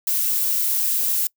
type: noise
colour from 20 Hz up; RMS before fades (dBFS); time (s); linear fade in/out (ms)
violet; -21; 0.07-1.27; 2
effects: noise-tail reverb RT60 0.1 s tail -25 dB re dry